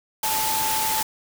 sine tone in noise, 875 Hz, A5, 10 cents flat, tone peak -25 dBFS, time 0.23-1.03 s, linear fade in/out 5 ms, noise white, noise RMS -25 dBFS, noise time 0.23-1.03 s, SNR -3 dB, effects none

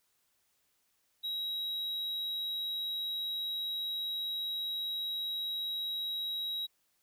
triangle tone, 3845 Hz, B7, 47 cents flat, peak -32 dBFS, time 1.23-6.67 s, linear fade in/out 20 ms, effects white hiss -75 dBFS RMS until 7.02 s

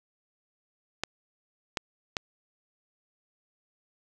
clicks, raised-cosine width 0.2 ms, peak -11 dBFS, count 3, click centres 1.036 / 1.772 / 2.168 s, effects none

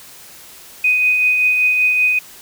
sine tone with tremolo, 2497 Hz, D#7, 6 cents sharp, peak -10 dBFS, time 0.84-2.19 s, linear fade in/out 5 ms, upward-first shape triangle, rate 5.2 Hz, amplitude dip 35%, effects white hiss -40 dBFS RMS until 2.41 s

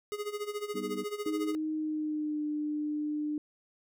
square tone with tremolo, 415.3 Hz, G#4, in tune, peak -32 dBFS, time 0.12-1.55 s, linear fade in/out 0 ms, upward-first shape sine, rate 14 Hz, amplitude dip 80%
sine chord, G augmented, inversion none, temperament equal, 196 / 246.9 / 311.1 Hz, G3 / B3 / D#4, 0 / 0 / 0 cents, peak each -40 / -40 / -39 dBFS, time 0.74-1.04 s, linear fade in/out 10 ms
sine tone with pitch glide, 311.1 to 299.8 Hz, D#4 to D4, 0 to +36 cents, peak -30 dBFS, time 1.26-3.38 s, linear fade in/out 2 ms, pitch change -64 cents, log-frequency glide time 1.73-2.44 s
effects none

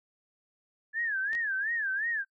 sine tone with vibrato, 1700 Hz, G#6, 40 cents sharp, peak -28 dBFS, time 0.93-2.25 s, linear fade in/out 50 ms, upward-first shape sine, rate 2.8 Hz, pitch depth 180 cents each way
clicks, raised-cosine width 0.2 ms, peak -27 dBFS, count 2, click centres 1.332 / 1.351 s
effects noise-tail reverb RT60 0.1 s tail -26 dB re dry

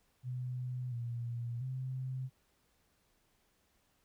sine tone with pitch steps, 125.7 / 118.6 / 130 Hz, B2 / A#2 / C3, +31 / +30 / -11 cents, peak -36 dBFS, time 0.23-2.3 s, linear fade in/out 50 ms, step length 690 ms, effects pink hiss -74 dBFS RMS until 4.04 s

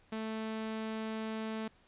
sawtooth tone, 220 Hz, A3, in tune, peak -32 dBFS, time 0.12-1.68 s, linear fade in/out 5 ms, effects pink hiss -66 dBFS RMS until 1.87 s + resampled to 8000 Hz

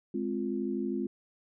sine chord, F minor, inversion first, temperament just, 209.5 / 261.9 / 349.2 Hz, Ab3 / C4 / F4, +15 / +2 / 0 cents, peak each -34 dBFS, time 0.14-1.07 s, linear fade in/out 5 ms, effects none

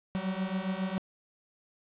45% pulse beating tone pair, 185 / 192.3 Hz, F#3 / G3, 0 / -33 cents, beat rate 7.3 Hz, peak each -34 / -33 dBFS, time 0.15-0.98 s, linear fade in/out 0 ms, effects resampled to 8000 Hz + 9-bit

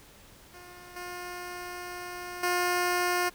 10% pulse tone with level steps, 356 Hz, F4, 33 cents sharp, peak -39 / -29 / -17 dBFS, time 0.53-3.3 s, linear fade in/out 20 ms, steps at 0.96 / 2.43 s, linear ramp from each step 5 ms, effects pink hiss -54 dBFS RMS until 3.34 s

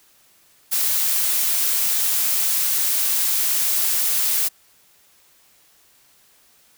blue noise, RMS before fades -20 dBFS, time 0.71-4.49 s, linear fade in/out 20 ms, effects white hiss -56 dBFS RMS until 6.77 s

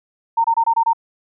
sine tone bursts, 916 Hz, A#5, 31 cents flat, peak -12 dBFS, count 6, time 0.37-0.933 s, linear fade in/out 10 ms, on 73 ms, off 25 ms, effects none

